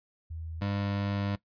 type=tone pair in turn; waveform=sine / 25% pulse; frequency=81 / 100.35 Hz; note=E2 / G2; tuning=-30 / +41 cents; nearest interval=major third; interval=371 cents; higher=second; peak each=-36 / -25 dBFS; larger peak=second; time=0.3-0.61 / 0.61-1.36 s; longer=second; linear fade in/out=10 ms; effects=noise-tail reverb RT60 0.1 s tail -19 dB re dry + resampled to 11025 Hz